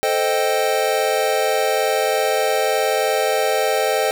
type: chord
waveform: square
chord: A half-diminished seventh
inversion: none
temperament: equal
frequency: 440 / 523.3 / 622.3 / 784 Hz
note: A4 / C5 / Eb5 / G5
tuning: 0 / 0 / 0 / 0 cents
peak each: -23 dBFS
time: 0.03-4.11 s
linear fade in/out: 0 ms
effects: none